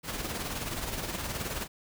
pink noise with tremolo, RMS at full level -33 dBFS, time 0.03-1.68 s, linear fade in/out 50 ms, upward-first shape sine, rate 19 Hz, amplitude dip 50%, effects none

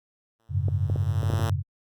5% pulse tone with exponential growth, 113.1 Hz, A2, 48 cents sharp, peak -18 dBFS, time 0.39-1.5 s, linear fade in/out 5 ms, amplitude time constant 240 ms
sine chord, F# suspended second, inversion none, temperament just, 92.5 / 104.06 / 138.75 Hz, F#2 / G#2 / C#3, 0 / +4 / +2 cents, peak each -25 / -27 / -29 dBFS, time 0.49-1.63 s, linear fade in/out 50 ms
clicks, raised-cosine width 2 ms, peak -19 dBFS, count 7, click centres 0.684 / 0.899 / 0.96 / 1.232 / 1.301 / 1.336 / 1.395 s
effects Opus 48 kbps

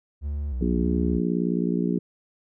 triangle tone with vibrato, 67.4 Hz, C#2, 48 cents flat, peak -24 dBFS, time 0.21-1.21 s, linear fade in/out 50 ms, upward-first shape square, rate 1.6 Hz, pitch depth 130 cents each way
harmonic tone, 59.3 Hz, A#1, 30 cents sharp, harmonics 3 / 4 / 5 / 6 / 7, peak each -25 / -27 / -29 / -31 / -32 dBFS, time 0.61-1.99 s, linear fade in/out 5 ms
effects none

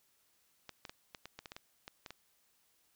clicks, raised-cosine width 0.2 ms, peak -28 dBFS, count 12, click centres 0.693 / 0.852 / 0.895 / 1.148 / 1.256 / 1.39 / 1.458 / 1.519 / 1.565 / 1.879 / 2.062 / 2.106 s, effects white hiss -73 dBFS RMS until 2.95 s

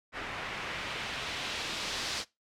white noise with low-pass filter sweep, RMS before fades -37 dBFS, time 0.12-2.25 s, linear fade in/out 50 ms, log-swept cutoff 1900 to 5000 Hz, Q 1.2, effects noise-tail reverb RT60 0.2 s tail -20 dB re dry

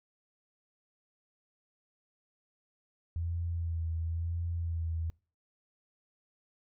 sine tone with vibrato, 83.5 Hz, E2, 23 cents sharp, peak -31 dBFS, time 3.16-5.1 s, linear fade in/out 0 ms, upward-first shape sine, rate 0.97 Hz, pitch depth 35 cents each way, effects noise-tail reverb RT60 0.4 s tail -26 dB re dry

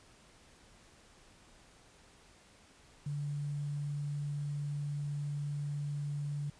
sine tone with quantisation, 145.1 Hz, D3, 21 cents flat, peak -34 dBFS, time 3.06-6.5 s, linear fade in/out 5 ms, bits 10, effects pink hiss -61 dBFS RMS until 6.59 s + resampled to 22050 Hz

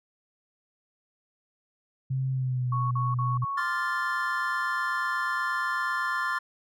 sine tone with pitch glide, 132 to 123.87 Hz, C3 to B2, +16 to +6 cents, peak -25 dBFS, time 2.1-3.45 s, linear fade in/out 10 ms, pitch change -110 cents, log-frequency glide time 2.31-2.71 s
sine tone bursts, 1108.7 Hz, C#6, in tune, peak -28 dBFS, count 4, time 2.72-3.609 s, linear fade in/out 5 ms, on 190 ms, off 43 ms
triangle chord, D minor seventh, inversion third, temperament equal with one note detuned, 1046.5 / 1174.7 / 1396.9 / 1753.9 Hz, C6 / D6 / F6 / A6, 0 / 0 / 0 / -6 cents, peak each -29 / -33 / -30 / -29 dBFS, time 3.57-6.39 s, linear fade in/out 10 ms
effects none

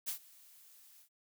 blue noise with ADSR envelope, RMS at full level -36 dBFS, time 0.06-1.09 s, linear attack 24 ms, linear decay 99 ms, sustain -24 dB, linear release 79 ms, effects none

